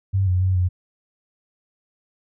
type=tone with pitch steps; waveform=sine; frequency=96.8 / 91 / 93.5 / 90.5 Hz; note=G2 / F#2 / F#2 / F#2; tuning=-21 / -28 / +19 / -38 cents; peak=-16 dBFS; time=0.13-0.69 s; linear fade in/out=20 ms; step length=140 ms; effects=none